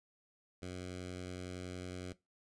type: tone with notch filter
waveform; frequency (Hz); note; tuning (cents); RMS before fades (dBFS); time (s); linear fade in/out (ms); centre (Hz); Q
10% pulse; 90.8; F#2; -32; -44; 0.62-2.13; 5; 1000; 1.4
effects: noise-tail reverb RT60 0.2 s tail -18 dB re dry + resampled to 22050 Hz